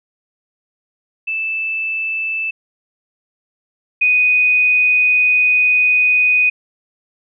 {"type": "tone pair in turn", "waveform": "sine", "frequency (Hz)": [2637, 2489], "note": ["E7", "D#7"], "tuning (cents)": [0, 0], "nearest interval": "minor second", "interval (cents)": 100, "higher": "first", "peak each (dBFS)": [-18, -10], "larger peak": "second", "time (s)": [[1.27, 2.51], [4.01, 6.5]], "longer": "second", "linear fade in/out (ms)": 10, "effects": []}